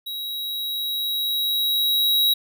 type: tone with level ramp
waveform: square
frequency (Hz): 3851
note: B7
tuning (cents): -44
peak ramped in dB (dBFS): -29 to -16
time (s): 0.06-2.34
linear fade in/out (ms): 10
effects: none